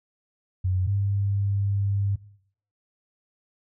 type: tone pair in turn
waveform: sine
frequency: 92.5 / 99.81 Hz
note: F#2 / G2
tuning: 0 / +32 cents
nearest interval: minor second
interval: 132 cents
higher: second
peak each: -21 dBFS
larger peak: neither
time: 0.64-0.87 / 0.87-2.16 s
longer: second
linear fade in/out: 10 ms
effects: noise-tail reverb RT60 0.6 s tail -19 dB re dry